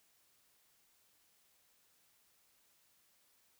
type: silence
effects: white hiss -72 dBFS RMS until 3.59 s